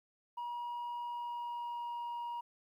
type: tone with pitch glide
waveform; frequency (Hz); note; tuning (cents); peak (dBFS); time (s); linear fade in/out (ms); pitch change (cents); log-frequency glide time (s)
sine; 958 to 950.8; A#5 to A#5; +47 to +34; -35; 0.37-2.41; 10; -13; 1.03-1.98
effects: tanh soft clip ceiling -37 dBFS + 12-bit